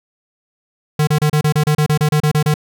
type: tone bursts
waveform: square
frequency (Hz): 151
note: D3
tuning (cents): +48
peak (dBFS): -12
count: 14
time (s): 0.99-2.541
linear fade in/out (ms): 5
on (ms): 82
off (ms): 31
effects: none